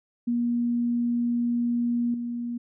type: tone with level steps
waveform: sine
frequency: 238.5 Hz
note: A#3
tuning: 40 cents sharp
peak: -22 / -28 dBFS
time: 0.27-2.58 s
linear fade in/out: 10 ms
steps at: 2.14 s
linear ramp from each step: 2 ms
effects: none